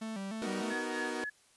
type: tone with vibrato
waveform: 45% pulse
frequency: 207.7 Hz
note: G#3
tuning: in tune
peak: -37 dBFS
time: 0.01-0.73 s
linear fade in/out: 10 ms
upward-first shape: square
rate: 3.3 Hz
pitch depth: 110 cents each way
type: chord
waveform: sawtooth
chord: B major seventh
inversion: none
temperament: equal with one note detuned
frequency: 246.9 / 311.1 / 373.9 / 466.2 Hz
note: B3 / D#4 / F#4 / A#4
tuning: 0 / 0 / +18 / 0 cents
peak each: -37 dBFS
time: 0.42-1.24 s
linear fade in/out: 0 ms
type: tone with tremolo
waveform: sine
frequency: 1698 Hz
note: G#6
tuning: 38 cents sharp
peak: -35 dBFS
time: 0.7-1.3 s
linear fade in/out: 10 ms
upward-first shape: sine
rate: 3.9 Hz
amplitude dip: 80%
effects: white hiss -65 dBFS RMS until 1.56 s + resampled to 24000 Hz